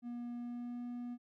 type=tone with pitch glide; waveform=triangle; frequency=240 to 242.6 Hz; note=B3 to B3; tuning=-49 to -31 cents; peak=-38 dBFS; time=0.02-1.18 s; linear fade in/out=50 ms; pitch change=+18 cents; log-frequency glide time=0.35-0.84 s; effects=none